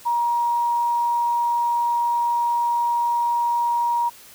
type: tone with quantisation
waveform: sine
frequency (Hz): 948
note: A#5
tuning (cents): +29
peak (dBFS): -18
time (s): 0.05-4.1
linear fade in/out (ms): 20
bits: 8
effects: white hiss -46 dBFS RMS until 4.34 s